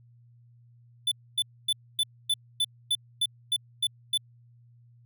square tone bursts, 3502 Hz, A7, 9 cents flat, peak -23 dBFS, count 11, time 1.07-4.176 s, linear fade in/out 5 ms, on 46 ms, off 260 ms, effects added 119 Hz sine -54 dBFS peak until 5.05 s

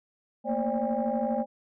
sine tone cluster, 225.1 / 237.6 / 535 / 588 / 806 Hz, A3 / A#3 / C5 / D5 / G5, +40 / +33 / +38 / +2 / +48 cents, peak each -31 dBFS, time 0.44-1.46 s, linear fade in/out 50 ms, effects tanh soft clip ceiling -18 dBFS

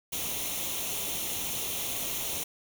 white noise with comb filter, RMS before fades -33 dBFS, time 0.12-2.44 s, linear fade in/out 10 ms, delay 0.31 ms, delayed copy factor +0.65, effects none

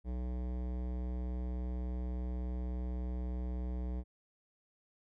sine tone with hard clipping, 61.74 Hz, B1, in tune, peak -37 dBFS, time 0.04-4.04 s, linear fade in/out 50 ms, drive 17 dB, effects none

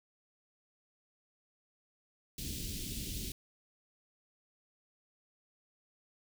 pink band-stop noise, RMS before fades -40 dBFS, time 2.38-3.32 s, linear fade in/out 2 ms, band 330 to 3000 Hz, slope 24 dB/octave, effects none

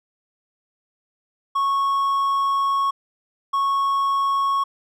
triangle tone pair in turn, 1103 / 1103 Hz, C#6 / C#6, -9 / -9 cents, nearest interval unison, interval 0 cents, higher neither, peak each -16 dBFS, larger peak neither, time 1.55-2.91 / 3.53-4.64 s, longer first, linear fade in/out 10 ms, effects none

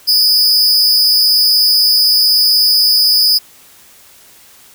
45% pulse tone with amplitude modulation, 4978 Hz, D#8, in tune, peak -3 dBFS, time 0.07-3.39 s, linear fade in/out 20 ms, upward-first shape sine, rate 241 Hz, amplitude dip 95%, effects white hiss -43 dBFS RMS until 4.74 s

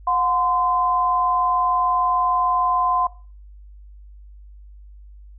sine tone pair together, 723.3 / 1030 Hz, F#5 / C6, -39 / -28 cents, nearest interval tritone, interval 611 cents, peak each -22 / -18 dBFS, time 0.07-3.07 s, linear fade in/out 5 ms, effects noise-tail reverb RT60 0.4 s tail -19 dB re dry + added 50 Hz sine -40 dBFS peak until 5.38 s

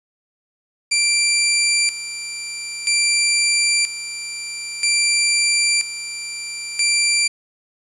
15% pulse tone with tremolo, 2356 Hz, D7, 5 cents sharp, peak -8 dBFS, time 0.91-7.28 s, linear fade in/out 10 ms, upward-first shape square, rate 0.51 Hz, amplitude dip 75%, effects resampled to 24000 Hz + 7-bit

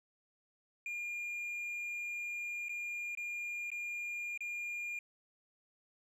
triangle tone with dropouts, 2412 Hz, D7, 46 cents sharp, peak -36 dBFS, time 0.86-4.99 s, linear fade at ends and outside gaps 2 ms, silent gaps 2.685-2.693 / 3.151-3.173 / 3.703-3.716 / 4.376-4.406 s, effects resampled to 32000 Hz

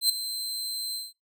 sawtooth tone with ADSR envelope, 4104 Hz, C8, 34 cents flat, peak -15 dBFS, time 0.01-1.13 s, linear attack 86 ms, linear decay 4 ms, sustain -13 dB, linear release 180 ms, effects noise-tail reverb RT60 0.2 s tail -24 dB re dry

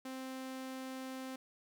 sawtooth tone, 261.6 Hz, C4, in tune, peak -38 dBFS, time 0.05-1.36 s, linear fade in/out 5 ms, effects none

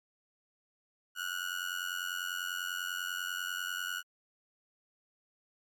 30% pulse tone with amplitude modulation, 1455 Hz, F#6, 29 cents flat, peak -28 dBFS, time 1.15-4.03 s, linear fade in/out 50 ms, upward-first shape sine, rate 90.1 Hz, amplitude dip 85%, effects MP3 96 kbps

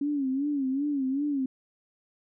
sine tone with vibrato, 277.2 Hz, C#4, in tune, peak -25 dBFS, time 0.01-1.46 s, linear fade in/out 5 ms, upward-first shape sine, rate 2.6 Hz, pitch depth 110 cents each way, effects none

